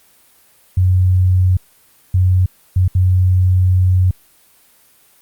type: tone bursts at uneven times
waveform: sine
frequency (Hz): 92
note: F#2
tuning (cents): -9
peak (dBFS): -9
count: 4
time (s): 0.77-1.57 / 2.14-2.46 / 2.76-2.88 / 2.95-4.11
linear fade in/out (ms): 5
effects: white hiss -51 dBFS RMS until 5.21 s + Opus 32 kbps